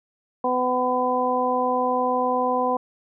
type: harmonic tone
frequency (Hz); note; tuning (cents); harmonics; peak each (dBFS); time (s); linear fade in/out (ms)
251.5; B3; +32; 1 / 2 / 3 / 4; -28 / -24 / -25 / -24; 0.44-2.77; 5
effects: none